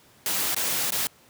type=noise with dropouts; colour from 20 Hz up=white; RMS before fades=-26 dBFS; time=0.26-1.07 s; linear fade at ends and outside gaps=1 ms; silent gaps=0.546-0.564 / 0.906-0.921 s; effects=pink hiss -56 dBFS RMS until 1.29 s + high-pass 100 Hz 12 dB/octave